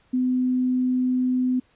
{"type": "tone", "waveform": "sine", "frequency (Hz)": 253.4, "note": "B3", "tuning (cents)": 45, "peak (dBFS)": -19, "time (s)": [0.13, 1.6], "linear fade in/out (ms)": 10, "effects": ["pink hiss -62 dBFS RMS until 1.75 s", "resampled to 8000 Hz"]}